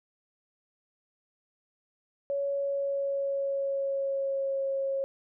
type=tone with pitch glide; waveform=sine; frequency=560 to 544.1 Hz; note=C#5 to C#5; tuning=+18 to -32 cents; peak=-27 dBFS; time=2.3-5.04 s; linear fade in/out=0 ms; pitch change=-50 cents; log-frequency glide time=2.45-4.63 s; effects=none